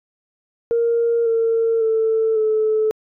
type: tone with pitch steps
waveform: sine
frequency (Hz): 466.2 / 455.3 / 444.6 / 434.2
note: A#4 / A#4 / A4 / A4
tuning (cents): 0 / -41 / +18 / -23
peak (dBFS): -14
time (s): 0.71-2.91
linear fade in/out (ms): 0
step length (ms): 550
effects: tanh soft clip ceiling -10 dBFS